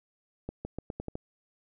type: accelerating click train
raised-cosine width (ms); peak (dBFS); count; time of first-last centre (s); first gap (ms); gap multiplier
2; -22; 7; 0.49-1.154; 160; 0.85
effects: none